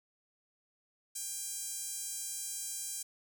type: tone with high-pass filter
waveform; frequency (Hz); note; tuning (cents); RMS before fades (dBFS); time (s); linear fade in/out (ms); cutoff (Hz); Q
sawtooth; 798; G5; +31; -40; 1.15-3.03; 10; 7500; 2.2
effects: none